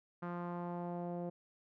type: tone with low-pass filter sweep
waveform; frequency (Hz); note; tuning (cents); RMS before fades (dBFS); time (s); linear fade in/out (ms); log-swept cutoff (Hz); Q
sawtooth; 174.61; F3; 0; -41; 0.22-1.3; 10; 1300 to 590; 2.3
effects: none